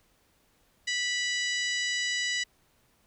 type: harmonic tone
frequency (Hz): 983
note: B5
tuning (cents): -8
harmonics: 2 / 3 / 4 / 5 / 6 / 7 / 8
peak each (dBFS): -30 / -34 / -36 / -38 / -40 / -41 / -42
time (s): 0.87-2.44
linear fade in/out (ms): 10
effects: pink hiss -67 dBFS RMS until 3.06 s